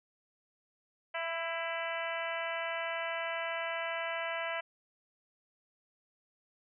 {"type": "harmonic tone with a mistuned harmonic", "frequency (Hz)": 332.4, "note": "E4", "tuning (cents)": 15, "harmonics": [2, 3, 4, 5, 6, 7, 8, 9], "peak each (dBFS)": [-38, -42, -43, -42, -41, -43, -46, -46], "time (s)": [1.14, 4.61], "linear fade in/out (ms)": 10, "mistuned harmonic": 5, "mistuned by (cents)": -25, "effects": []}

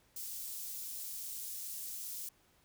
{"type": "high-pass noise", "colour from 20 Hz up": "white", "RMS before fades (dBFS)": -43, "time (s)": [0.16, 2.29], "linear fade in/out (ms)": 5, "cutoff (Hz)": 6100, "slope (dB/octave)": 12, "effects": ["pink hiss -69 dBFS RMS until 2.64 s"]}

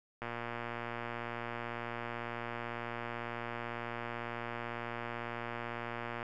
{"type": "click train", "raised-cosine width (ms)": 0.5, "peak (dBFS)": -24, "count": 710, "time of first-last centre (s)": [0.22, 6.228], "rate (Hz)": 118, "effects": []}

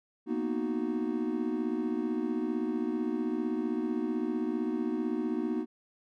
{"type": "chord", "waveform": "triangle", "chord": "B major seventh", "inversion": "third", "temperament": "equal with one note detuned", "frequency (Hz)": [233.1, 248.7, 311.1, 370], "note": ["A#3", "B3", "D#4", "F#4"], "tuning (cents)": [0, 12, 0, 0], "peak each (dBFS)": [-33, -33, -31, -34], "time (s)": [0.26, 5.66], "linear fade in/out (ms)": 50, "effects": []}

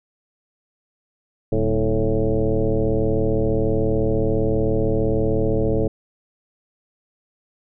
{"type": "tone with frequency modulation", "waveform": "sine", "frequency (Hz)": 208.7, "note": "G#3", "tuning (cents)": 9, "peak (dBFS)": -16, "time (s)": [1.52, 5.88], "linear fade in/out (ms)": 5, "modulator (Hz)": 114, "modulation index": 3, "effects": []}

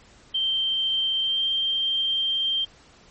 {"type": "tone with pitch glide", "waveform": "sine", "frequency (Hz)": [3135, 3160], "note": ["G7", "G7"], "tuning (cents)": [-1, 13], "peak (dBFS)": -21, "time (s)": [0.34, 2.65], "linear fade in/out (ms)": 10, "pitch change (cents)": 14, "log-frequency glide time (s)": [1.22, 1.41], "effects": ["pink hiss -53 dBFS RMS until 3.1 s", "MP3 32 kbps"]}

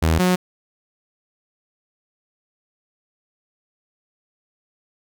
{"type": "tone pair in turn", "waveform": "sawtooth", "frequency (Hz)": [80.7, 181.79], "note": ["E2", "F#3"], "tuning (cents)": [-36, -30], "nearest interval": "octave + major second", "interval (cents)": 1406, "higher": "second", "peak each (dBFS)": -11, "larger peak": "neither", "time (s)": [[0.02, 0.19], [0.19, 0.36]], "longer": "neither", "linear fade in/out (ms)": 10, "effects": []}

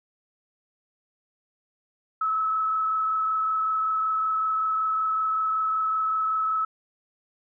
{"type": "tone with frequency modulation", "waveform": "sine", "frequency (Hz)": 1296, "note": "E6", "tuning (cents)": -30, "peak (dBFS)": -22, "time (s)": [2.21, 6.65], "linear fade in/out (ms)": 5, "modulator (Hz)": 25.3, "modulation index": 0.72, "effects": []}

